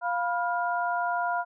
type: tone cluster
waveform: sine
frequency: 700 / 981 / 1412 Hz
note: F5 / B5 / F6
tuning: +4 / -12 / +19 cents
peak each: -28 / -30 / -31 dBFS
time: 0.01-1.45 s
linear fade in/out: 50 ms
effects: none